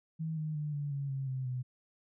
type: tone with pitch steps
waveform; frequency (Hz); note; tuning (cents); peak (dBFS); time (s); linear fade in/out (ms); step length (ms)
sine; 160 / 154.73 / 149.63 / 144.7 / 139.93 / 135.32 / 130.86 / 126.55; D#3 / D#3 / D3 / D3 / C#3 / C#3 / C3 / B2; +49 / -9 / +33 / -25 / +17 / -41 / +1 / +43; -33; 0.19-1.63; 20; 180
effects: none